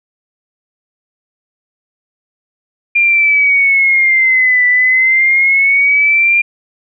sine exponential two-way sweep, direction down then up, 2402 to 1975.5 to 2402 Hz, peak -7 dBFS, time 2.95-6.42 s, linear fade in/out 10 ms, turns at 4.67 s, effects none

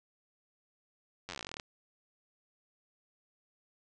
slowing click train, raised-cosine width 0.2 ms, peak -23 dBFS, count 18, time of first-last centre 1.29-1.598 s, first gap 10 ms, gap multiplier 1.07, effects resampled to 22050 Hz

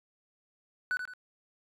triangle tone with echo, 1490 Hz, F#6, 12 cents sharp, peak -25 dBFS, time 0.91-0.97 s, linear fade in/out 0 ms, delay 83 ms, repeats 2, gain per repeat -8 dB, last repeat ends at 1.136 s, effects tanh soft clip ceiling -22 dBFS

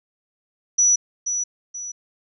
sine tone with echo, 5900 Hz, F#8, 6 cents flat, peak -13 dBFS, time 0.78-0.96 s, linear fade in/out 10 ms, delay 480 ms, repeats 2, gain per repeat -8 dB, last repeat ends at 1.92 s, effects none

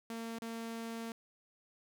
sawtooth tone with dropouts, 228.4 Hz, A#3, 35 cents flat, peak -36 dBFS, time 0.1-1.12 s, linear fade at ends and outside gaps 2 ms, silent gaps 0.387-0.42 s, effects none

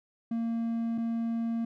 triangle tone pair in turn, 230 / 230 Hz, A#3 / A#3, -23 / -23 cents, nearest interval unison, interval 0 cents, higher neither, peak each -26 dBFS, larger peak neither, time 0.31-0.98 / 0.98-1.65 s, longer neither, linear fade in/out 5 ms, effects none

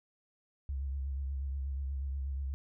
sine tone with vibrato, 68.2 Hz, C#2, 28 cents flat, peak -33 dBFS, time 0.69-2.54 s, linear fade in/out 0 ms, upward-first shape triangle, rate 8.3 Hz, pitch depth 65 cents each way, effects none

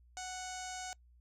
sawtooth tone with low-pass filter, 740 Hz, F#5, in tune, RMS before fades -43 dBFS, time 0.17-0.93 s, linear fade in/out 0 ms, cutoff 6900 Hz, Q 4.5, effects noise-tail reverb RT60 0.1 s tail -24 dB re dry + added 60 Hz sine -60 dBFS peak until 1.2 s

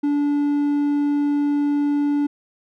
triangle tone with hard clipping, 289.4 Hz, D4, 25 cents flat, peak -18 dBFS, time 0.03-2.27 s, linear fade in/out 10 ms, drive 6 dB, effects none

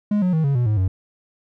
triangle tone with pitch steps, 207.7 / 181.86 / 159.24 / 139.43 / 122.08 / 106.89 / 93.59 Hz, G#3 / F#3 / D#3 / C#3 / B2 / A2 / F#2, 0 / -30 / +40 / +10 / -20 / -50 / +20 cents, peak -14 dBFS, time 0.11-0.88 s, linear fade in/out 5 ms, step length 110 ms, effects none

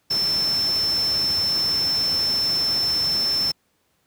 sine tone in noise, 5320 Hz, E8, 15 cents sharp, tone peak -19 dBFS, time 0.1-3.52 s, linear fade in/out 10 ms, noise pink, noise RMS -33 dBFS, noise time 0.1-3.52 s, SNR +11 dB, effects pink hiss -67 dBFS RMS until 4.06 s + high-pass 80 Hz 12 dB/octave

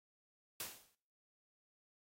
white noise with exponential decay, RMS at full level -40 dBFS, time 0.6-0.95 s, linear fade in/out 2 ms, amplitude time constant 75 ms, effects noise-tail reverb RT60 0.6 s tail -24 dB re dry + AAC 48 kbps

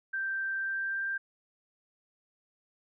sine tone with pitch glide, 1568 to 1581.6 Hz, G6 to G6, 0 to +15 cents, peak -30 dBFS, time 0.13-1.18 s, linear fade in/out 10 ms, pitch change +15 cents, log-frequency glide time 0.56-1.06 s, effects none

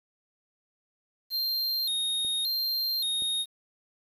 square tone with vibrato, 3943 Hz, B7, 4 cents flat, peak -27 dBFS, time 1.3-3.46 s, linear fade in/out 50 ms, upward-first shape square, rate 0.87 Hz, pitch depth 100 cents each way
clicks, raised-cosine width 2 ms, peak -34 dBFS, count 2, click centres 2.248 / 3.222 s
effects 9-bit

